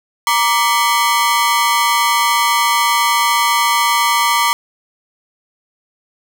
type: ring-modulated tone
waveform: sawtooth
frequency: 1056 Hz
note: C6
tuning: 16 cents sharp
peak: -5 dBFS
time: 0.27-4.53 s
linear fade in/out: 0 ms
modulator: 115 Hz
effects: none